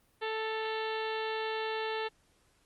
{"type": "harmonic tone with a mistuned harmonic", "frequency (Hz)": 440, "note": "A4", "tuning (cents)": 0, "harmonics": [1, 2, 3, 4, 5, 6, 7, 8, 9, 10], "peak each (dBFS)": [-35, -38, -44, -41, -46, -45, -48, -47, -48, -54], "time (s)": [0.21, 2.09], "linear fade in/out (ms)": 20, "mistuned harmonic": 6, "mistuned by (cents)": 48, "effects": ["pink hiss -69 dBFS RMS until 2.65 s", "Opus 32 kbps"]}